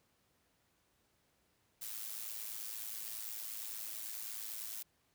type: noise with amplitude modulation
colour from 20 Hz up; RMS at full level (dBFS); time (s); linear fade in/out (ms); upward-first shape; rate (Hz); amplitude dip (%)
blue; -41; 1.81-4.83; 10; sine; 109; 65
effects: pink hiss -75 dBFS RMS until 5.14 s + high-pass 60 Hz 12 dB/octave